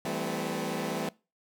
15% pulse chord, A minor seventh, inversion second, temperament equal with one note detuned, 164.81 / 196 / 220 / 255.8 Hz, E3 / G3 / A3 / C4, 0 / 0 / 0 / -39 cents, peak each -30 dBFS, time 0.05-1.09 s, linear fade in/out 2 ms, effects noise-tail reverb RT60 0.3 s tail -23 dB re dry

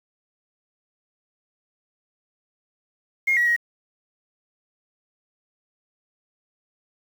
sine tone with pitch steps, 2139 / 1918 / 1892 Hz, C7 / A#6 / A#6, +38 / +49 / +25 cents, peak -16 dBFS, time 3.27-3.564 s, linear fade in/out 10 ms, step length 98 ms, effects tanh soft clip ceiling -12 dBFS + 7-bit

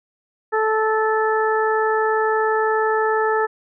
harmonic tone, 437 Hz, A4, 12 cents flat, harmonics 1 / 2 / 3 / 4, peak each -19 / -22 / -24 / -25 dBFS, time 0.52-3.47 s, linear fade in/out 20 ms, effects none

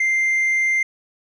triangle tone with hard clipping, 2093 Hz, C7, in tune, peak -15 dBFS, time 0-0.83 s, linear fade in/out 5 ms, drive 1 dB, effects none

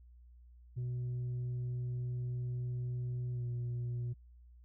sine tone with pitch glide, 123.47 to 120.86 Hz, B2 to B2, 0 to -37 cents, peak -32 dBFS, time 0.76-4.14 s, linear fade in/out 20 ms, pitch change -37 cents, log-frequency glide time 3.33-3.44 s, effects tanh soft clip ceiling -34 dBFS + added 60 Hz sine -55 dBFS peak until 4.64 s

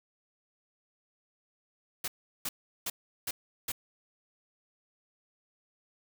white noise bursts, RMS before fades -34 dBFS, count 5, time 2.04-3.72 s, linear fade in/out 5 ms, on 40 ms, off 370 ms, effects none

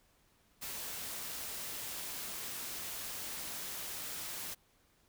white noise, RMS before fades -42 dBFS, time 0.61-4.55 s, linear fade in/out 20 ms, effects pink hiss -70 dBFS RMS until 5.08 s

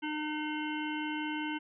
harmonic tone, 304.2 Hz, D#4, 39 cents flat, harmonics 1 / 3 / 5 / 7 / 9 / 10, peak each -35 / -40 / -42 / -43 / -45 / -45 dBFS, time 0.02-1.59 s, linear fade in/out 20 ms, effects none

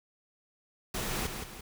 pink noise with echo, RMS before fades -34 dBFS, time 0.94-1.27 s, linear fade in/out 5 ms, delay 170 ms, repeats 2, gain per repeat -6 dB, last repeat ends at 1.61 s, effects none

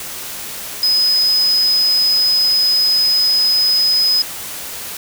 sine tone in noise, 5040 Hz, D#8, 21 cents sharp, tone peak -11 dBFS, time 0.83-4.22 s, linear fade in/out 2 ms, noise white, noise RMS -28 dBFS, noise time 0-4.97 s, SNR +14 dB, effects none

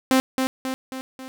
sawtooth tone with echo, 261.6 Hz, C4, in tune, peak -11 dBFS, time 0.11-0.2 s, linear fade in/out 0 ms, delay 270 ms, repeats 4, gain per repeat -5 dB, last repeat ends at 1.28 s, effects none

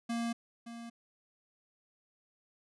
square tone with echo, 233.1 Hz, A#3, in tune, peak -33 dBFS, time 0.09-0.33 s, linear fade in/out 10 ms, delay 570 ms, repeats 1, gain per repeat -11 dB, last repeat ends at 0.9 s, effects resampled to 24000 Hz

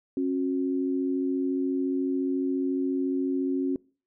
sine tone pair together, 271.5 / 365.7 Hz, C#4 / F#4, -36 / -20 cents, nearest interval perfect fourth, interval 516 cents, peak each -25 / -30 dBFS, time 0.17-3.76 s, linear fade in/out 2 ms, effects noise-tail reverb RT60 0.4 s tail -24 dB re dry

